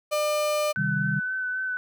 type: tone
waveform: 35% pulse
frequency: 600 Hz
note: D5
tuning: 37 cents sharp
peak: -21 dBFS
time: 0.11-0.73 s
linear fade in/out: 20 ms
type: tone with vibrato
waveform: sine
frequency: 1513 Hz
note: F#6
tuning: 38 cents sharp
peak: -26 dBFS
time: 0.76-1.77 s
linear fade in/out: 0 ms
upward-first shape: sine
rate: 3.8 Hz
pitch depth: 18 cents each way
type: chord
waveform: sine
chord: C minor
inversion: none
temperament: equal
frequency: 130.81 / 155.56 / 196 Hz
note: C3 / Eb3 / G3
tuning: 0 / 0 / 0 cents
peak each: -30 / -28 / -29 dBFS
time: 0.77-1.2 s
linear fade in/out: 10 ms
effects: none